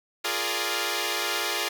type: chord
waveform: 5% pulse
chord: Bb dominant seventh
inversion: second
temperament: equal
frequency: 349.2 / 415.3 / 466.2 / 587.3 Hz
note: F4 / Ab4 / Bb4 / D5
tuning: 0 / 0 / 0 / 0 cents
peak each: -20 / -19 / -21 / -21 dBFS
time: 0.24-1.69 s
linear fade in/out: 10 ms
effects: none